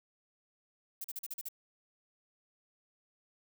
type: noise bursts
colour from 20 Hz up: violet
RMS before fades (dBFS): -40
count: 7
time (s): 1.01-1.487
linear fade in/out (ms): 5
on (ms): 33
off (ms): 41
effects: none